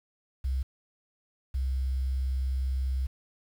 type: tone pair in turn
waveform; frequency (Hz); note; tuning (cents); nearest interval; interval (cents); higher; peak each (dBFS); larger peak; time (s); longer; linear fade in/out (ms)
sine; 65.5 / 65.5; C2 / C2; +2 / +2; unison; 0; neither; -26; neither; 0.44-0.63 / 1.54-3.07; second; 10
effects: 9-bit